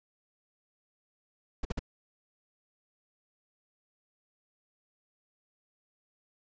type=noise bursts; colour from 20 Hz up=brown; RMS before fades=-31 dBFS; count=3; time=1.63-1.793 s; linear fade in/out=5 ms; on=21 ms; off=50 ms; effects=resampled to 16000 Hz